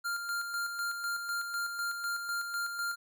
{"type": "tone with tremolo", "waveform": "square", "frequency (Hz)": 1396.9, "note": "F6", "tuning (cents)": 0, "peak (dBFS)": -32, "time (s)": [0.04, 2.96], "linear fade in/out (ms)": 20, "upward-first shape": "square", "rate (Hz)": 4, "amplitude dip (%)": 45, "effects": []}